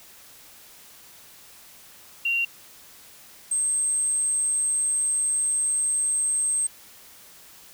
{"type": "tone pair in turn", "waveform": "sine", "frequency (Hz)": [2761, 8350], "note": ["F7", "C9"], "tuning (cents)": [-20, -5], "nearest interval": "octave + perfect fifth", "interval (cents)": 1915, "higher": "second", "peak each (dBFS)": -21, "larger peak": "neither", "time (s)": [[2.25, 2.45], [3.51, 6.67]], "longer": "second", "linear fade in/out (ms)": 5, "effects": ["white hiss -49 dBFS RMS until 7.73 s"]}